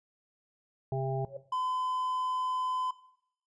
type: harmonic tone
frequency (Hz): 133.4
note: C3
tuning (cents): +34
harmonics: 1 / 3 / 5 / 6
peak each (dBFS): -31 / -36 / -38 / -39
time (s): 0.92-1.25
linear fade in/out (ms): 2
type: tone with exponential growth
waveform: sine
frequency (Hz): 551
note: C#5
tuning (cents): -11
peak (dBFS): -33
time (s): 1.23-1.37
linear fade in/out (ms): 5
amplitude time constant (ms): 30
type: tone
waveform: triangle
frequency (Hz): 1017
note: C6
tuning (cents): -50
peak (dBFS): -27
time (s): 1.52-2.91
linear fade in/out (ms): 5
effects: noise-tail reverb RT60 0.7 s tail -17 dB re dry + resampled to 22050 Hz